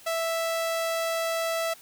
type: tone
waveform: sawtooth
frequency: 659.3 Hz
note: E5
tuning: in tune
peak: -22 dBFS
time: 0.06-1.74 s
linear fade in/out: 10 ms
effects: white hiss -51 dBFS RMS until 1.81 s